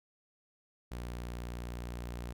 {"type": "tone", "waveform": "sawtooth", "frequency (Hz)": 59.8, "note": "A#1", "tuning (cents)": 45, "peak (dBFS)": -35, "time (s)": [0.91, 2.33], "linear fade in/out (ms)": 10, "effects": []}